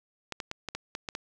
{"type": "clicks", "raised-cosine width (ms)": 0.2, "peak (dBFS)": -17, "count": 8, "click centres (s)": [0.323, 0.402, 0.514, 0.687, 0.75, 0.951, 1.088, 1.151], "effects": []}